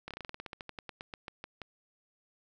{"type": "slowing click train", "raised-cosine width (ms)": 0.3, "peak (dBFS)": -25, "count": 20, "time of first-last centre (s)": [0.08, 1.617], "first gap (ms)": 27, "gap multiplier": 1.11, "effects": []}